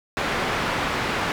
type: low-pass noise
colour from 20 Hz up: white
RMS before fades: -25 dBFS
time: 0.17-1.32 s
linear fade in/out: 0 ms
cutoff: 1900 Hz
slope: 12 dB/octave
effects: none